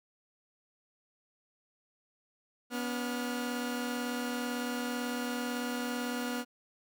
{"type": "tone cluster", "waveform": "sawtooth", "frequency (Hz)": [244.9, 282.9, 1426], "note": ["B3", "C#4", "F6"], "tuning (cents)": [-14, 35, 36], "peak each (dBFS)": [-30, -38, -38], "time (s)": [2.7, 6.45], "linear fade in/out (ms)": 50, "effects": []}